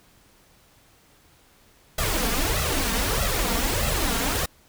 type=noise with flanger; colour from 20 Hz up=pink; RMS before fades=-24 dBFS; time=1.98-4.46 s; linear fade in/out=5 ms; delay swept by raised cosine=1.5 to 4.4 ms; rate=1.6 Hz; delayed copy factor=+0.8; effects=pink hiss -57 dBFS RMS until 4.68 s